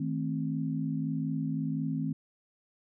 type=chord; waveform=sine; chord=A diminished; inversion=second; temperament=just; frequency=158.4 / 220 / 264 Hz; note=Eb3 / A3 / C4; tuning=+31 / 0 / +16 cents; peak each=-32 / -36 / -33 dBFS; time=0-2.13 s; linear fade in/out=5 ms; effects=none